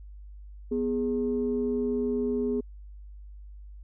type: tone pair together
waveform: sine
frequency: 246.9 / 414.2 Hz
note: B3 / G#4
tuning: 0 / -5 cents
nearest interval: major sixth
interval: 895 cents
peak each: -27 dBFS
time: 0.71-2.61 s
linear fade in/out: 10 ms
effects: tanh soft clip ceiling -18 dBFS + added 50 Hz sine -42 dBFS peak until 3.83 s